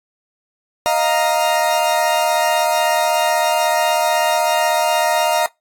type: chord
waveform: 40% pulse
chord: Eb suspended second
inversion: none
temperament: equal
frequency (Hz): 622.3 / 698.5 / 932.3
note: Eb5 / F5 / Bb5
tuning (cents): 0 / 0 / 0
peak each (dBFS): -18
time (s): 0.86-5.46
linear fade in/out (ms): 0
effects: noise-tail reverb RT60 0.2 s tail -24 dB re dry + AAC 64 kbps